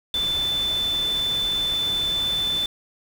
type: tone in noise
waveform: sine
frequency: 3520 Hz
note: A7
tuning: in tune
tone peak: -21 dBFS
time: 0.14-2.66 s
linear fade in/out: 2 ms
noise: pink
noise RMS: -35 dBFS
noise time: 0.14-2.66 s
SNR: +11 dB
effects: none